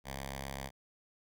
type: tone with notch filter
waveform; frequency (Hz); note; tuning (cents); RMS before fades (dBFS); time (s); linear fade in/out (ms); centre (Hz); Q
5% pulse; 67.9; C#2; -35; -42; 0.04-0.71; 50; 350; 0.74
effects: none